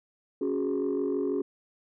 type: chord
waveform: sine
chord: C# suspended fourth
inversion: none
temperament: just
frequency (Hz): 277.2 / 369.6 / 415.8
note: C#4 / F#4 / G#4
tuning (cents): 0 / -2 / +2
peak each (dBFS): -29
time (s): 0.41-1.42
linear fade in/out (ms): 5
effects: tanh soft clip ceiling -21 dBFS